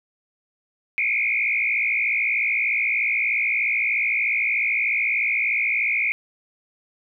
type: tone with frequency modulation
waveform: sine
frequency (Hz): 2297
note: D7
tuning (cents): -39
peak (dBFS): -19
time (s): 0.98-6.12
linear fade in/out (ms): 0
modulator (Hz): 56.8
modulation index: 3.1
effects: none